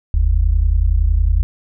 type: tone pair together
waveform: sine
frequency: 45.19 / 76 Hz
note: F#1 / D#2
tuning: -40 / -40 cents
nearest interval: major sixth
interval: 900 cents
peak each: -13 / -15 dBFS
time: 0.14-1.43 s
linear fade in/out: 0 ms
effects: none